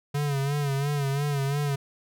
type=tone with vibrato; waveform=square; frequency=141.5 Hz; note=C#3; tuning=36 cents sharp; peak=-25 dBFS; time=0.14-1.76 s; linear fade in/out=10 ms; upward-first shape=sine; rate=2.9 Hz; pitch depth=64 cents each way; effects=none